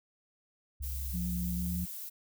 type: tone with pitch glide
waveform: sine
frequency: 67.3 to 75.11 Hz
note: C2 to D2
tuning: +49 to +39 cents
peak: -35 dBFS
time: 0.8-1.85 s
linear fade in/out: 10 ms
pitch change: +190 cents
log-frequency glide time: 1.54-1.7 s
type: noise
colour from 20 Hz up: violet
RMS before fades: -42 dBFS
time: 0.82-2.1 s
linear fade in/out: 20 ms
type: tone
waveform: sine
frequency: 177.2 Hz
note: F3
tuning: 25 cents sharp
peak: -33 dBFS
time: 1.13-1.86 s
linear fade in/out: 20 ms
effects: none